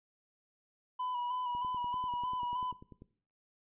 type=tone with vibrato; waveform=triangle; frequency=987.8 Hz; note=B5; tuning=in tune; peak=-32 dBFS; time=0.99-2.72 s; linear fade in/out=10 ms; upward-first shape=square; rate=3.2 Hz; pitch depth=28 cents each way
type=click train; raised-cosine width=3 ms; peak=-37 dBFS; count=16; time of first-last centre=1.55-3.021 s; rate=10.2 Hz
effects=noise-tail reverb RT60 0.5 s tail -18 dB re dry + resampled to 8000 Hz